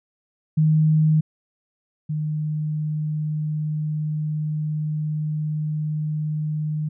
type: tone pair in turn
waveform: sine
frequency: 155.56 / 152.89 Hz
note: D#3 / D#3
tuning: 0 / -30 cents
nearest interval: unison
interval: 30 cents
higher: first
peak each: -14 / -22 dBFS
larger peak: first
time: 0.57-1.21 / 2.09-6.89 s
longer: second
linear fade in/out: 10 ms
effects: none